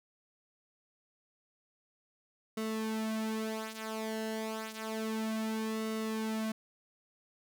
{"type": "tone with flanger", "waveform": "sawtooth", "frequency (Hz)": 220, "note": "A3", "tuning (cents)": 0, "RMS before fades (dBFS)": -36, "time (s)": [2.57, 6.52], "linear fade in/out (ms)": 5, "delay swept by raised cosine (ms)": [1.2, 5.4], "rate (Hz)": 0.3, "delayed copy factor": -0.7, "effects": []}